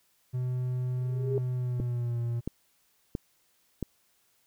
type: tone with pitch glide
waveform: triangle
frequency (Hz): 126 to 118.24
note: B2 to A#2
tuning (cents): +35 to +25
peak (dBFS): -26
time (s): 0.33-2.41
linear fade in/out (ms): 20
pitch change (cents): -110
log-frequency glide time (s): 1.54-2.19
type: tone with exponential growth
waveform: sine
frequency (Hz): 404.9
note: G#4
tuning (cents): -44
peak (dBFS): -24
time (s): 0.96-1.38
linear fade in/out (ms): 1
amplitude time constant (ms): 90
type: click train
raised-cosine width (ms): 3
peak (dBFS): -18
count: 4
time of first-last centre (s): 1.8-3.827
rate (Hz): 1.48
effects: white hiss -69 dBFS RMS until 4.46 s